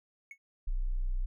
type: tone with exponential decay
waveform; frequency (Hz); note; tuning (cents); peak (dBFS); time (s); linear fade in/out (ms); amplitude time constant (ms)
triangle; 2203; C#7; -11; -38; 0.31-0.38; 2; 15
type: tone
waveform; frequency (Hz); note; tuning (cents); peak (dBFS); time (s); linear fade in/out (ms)
sine; 31.03; B0; +9; -28; 0.67-1.26; 10
effects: none